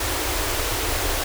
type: band-stop noise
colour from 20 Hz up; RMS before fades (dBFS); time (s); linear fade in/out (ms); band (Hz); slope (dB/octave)
pink; -24; 0-1.24; 5; 110 to 270; 96
effects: none